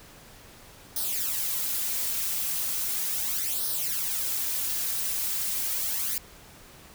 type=noise with flanger; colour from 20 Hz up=blue; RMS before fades=-29 dBFS; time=0.96-6.18 s; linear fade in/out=2 ms; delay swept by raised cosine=0.2 to 4.5 ms; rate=0.37 Hz; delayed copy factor=+0.8; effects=pink hiss -50 dBFS RMS until 6.94 s